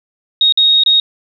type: tone with dropouts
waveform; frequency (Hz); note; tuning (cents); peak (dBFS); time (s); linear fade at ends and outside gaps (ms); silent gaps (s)
sine; 3747; A#7; +8; -7; 0.41-1; 2; 0.524-0.574 / 0.836-0.861
effects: none